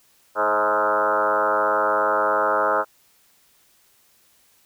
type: tone with frequency modulation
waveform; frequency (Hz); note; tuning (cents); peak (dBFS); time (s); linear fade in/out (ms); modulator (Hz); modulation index
sine; 944; A#5; +22; -17; 0.35-2.85; 50; 103; 4.8
effects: white hiss -59 dBFS RMS until 4.65 s